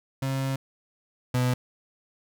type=tone pair in turn; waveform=35% pulse; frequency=134.4 / 125.32 Hz; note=C3 / B2; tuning=+47 / +26 cents; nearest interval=minor second; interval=121 cents; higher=first; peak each=-24 / -20 dBFS; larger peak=second; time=0.22-0.56 / 1.34-1.54 s; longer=first; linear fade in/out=5 ms; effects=none